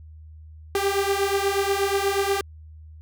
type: beating tone pair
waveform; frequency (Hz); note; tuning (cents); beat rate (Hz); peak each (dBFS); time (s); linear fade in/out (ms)
sawtooth; 392 / 400.3; G4 / G4; 0 / +36; 8.3; -20; 0.75-2.41; 2
effects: added 78 Hz sine -41 dBFS peak until 3.01 s